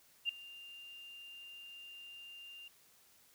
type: tone with ADSR envelope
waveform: sine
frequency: 2794 Hz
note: F7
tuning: in tune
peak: -29 dBFS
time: 0.25-2.68 s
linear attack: 41 ms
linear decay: 3 ms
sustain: -20 dB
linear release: 3 ms
effects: white hiss -66 dBFS RMS until 3.34 s